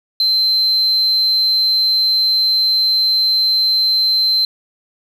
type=tone; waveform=sine; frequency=4100 Hz; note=C8; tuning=36 cents flat; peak=-10 dBFS; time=0.2-4.45 s; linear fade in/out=2 ms; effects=tanh soft clip ceiling -9 dBFS + 7-bit